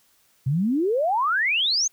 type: exponential sweep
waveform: sine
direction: up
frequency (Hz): 124.7 to 6645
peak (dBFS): -19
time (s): 0.46-1.88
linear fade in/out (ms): 10
effects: white hiss -62 dBFS RMS until 1.92 s